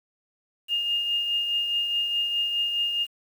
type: tone with tremolo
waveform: sine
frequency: 2830 Hz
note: F7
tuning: 22 cents sharp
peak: -21 dBFS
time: 0.68-3.07 s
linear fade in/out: 50 ms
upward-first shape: triangle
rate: 4.8 Hz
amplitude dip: 45%
effects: 8-bit